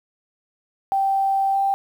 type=tone with pitch glide; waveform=sine; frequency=781 to 786 Hz; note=G5 to G5; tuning=-7 to +4 cents; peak=-17 dBFS; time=0.92-1.74 s; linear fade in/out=0 ms; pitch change=+11 cents; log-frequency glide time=1.52-1.57 s; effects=8-bit